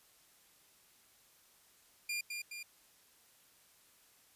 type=tone with echo; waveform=sawtooth; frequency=2400 Hz; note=D7; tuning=37 cents sharp; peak=-32 dBFS; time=2.09-2.21 s; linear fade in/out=5 ms; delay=210 ms; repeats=2; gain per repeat=-4 dB; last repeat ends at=2.63 s; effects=white hiss -66 dBFS RMS until 4.35 s + resampled to 32000 Hz